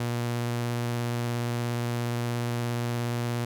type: tone with vibrato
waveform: sawtooth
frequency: 119.4 Hz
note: A#2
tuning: 42 cents sharp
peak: -23 dBFS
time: 0-3.45 s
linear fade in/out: 5 ms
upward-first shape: triangle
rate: 17 Hz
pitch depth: 13 cents each way
effects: none